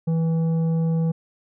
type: tone with tanh clipping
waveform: sine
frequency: 163.5 Hz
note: E3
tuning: 14 cents flat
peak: -20 dBFS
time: 0.07-1.12 s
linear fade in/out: 10 ms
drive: 8 dB
effects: none